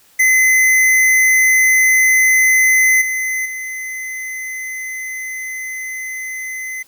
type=tone with level steps; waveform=square; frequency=2041 Hz; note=C7; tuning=44 cents flat; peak=-10 / -18 / -24 dBFS; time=0.19-6.83 s; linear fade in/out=10 ms; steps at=3.01 / 3.45 s; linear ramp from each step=10 ms; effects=white hiss -51 dBFS RMS until 6.87 s